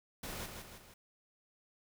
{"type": "noise with echo", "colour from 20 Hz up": "pink", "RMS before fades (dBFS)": -43, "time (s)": [0.23, 0.46], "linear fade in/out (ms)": 5, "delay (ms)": 160, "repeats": 3, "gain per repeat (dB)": -5, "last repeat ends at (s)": 0.94, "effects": []}